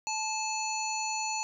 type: harmonic tone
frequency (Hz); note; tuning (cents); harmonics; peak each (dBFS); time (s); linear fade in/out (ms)
870; A5; -20; 1 / 3 / 5 / 7 / 8; -33 / -37 / -39 / -41 / -37; 0.07-1.43; 0
effects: none